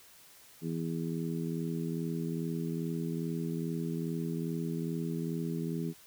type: harmonic tone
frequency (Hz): 82.41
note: E2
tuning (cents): 0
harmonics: 2 / 3 / 4 / 5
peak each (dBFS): -34 / -38 / -40 / -42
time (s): 0.61-5.94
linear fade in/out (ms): 50
effects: white hiss -57 dBFS RMS until 6.06 s